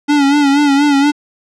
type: tone with vibrato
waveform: square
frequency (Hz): 284.7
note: C#4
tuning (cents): +46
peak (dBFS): -9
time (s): 0.08-1.12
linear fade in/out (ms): 20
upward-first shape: sine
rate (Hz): 4.2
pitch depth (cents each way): 62
effects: low-pass 6000 Hz 12 dB/octave